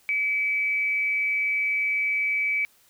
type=tone with amplitude modulation; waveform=sine; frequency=2294 Hz; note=D7; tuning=41 cents flat; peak=-20 dBFS; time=0.09-2.65 s; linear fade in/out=0 ms; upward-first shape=sine; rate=200 Hz; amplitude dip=40%; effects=white hiss -60 dBFS RMS until 2.89 s